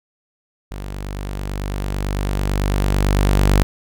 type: tone with level ramp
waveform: sawtooth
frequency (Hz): 49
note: G1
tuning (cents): 0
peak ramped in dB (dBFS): -24 to -7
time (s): 0.71-3.63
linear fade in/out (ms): 0
effects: none